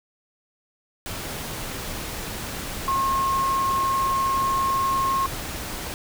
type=tone in noise; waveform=sine; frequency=1077 Hz; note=C6; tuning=50 cents sharp; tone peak=-20 dBFS; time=2.88-5.26 s; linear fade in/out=0 ms; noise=pink; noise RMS=-32 dBFS; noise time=1.06-5.94 s; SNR=+9 dB; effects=none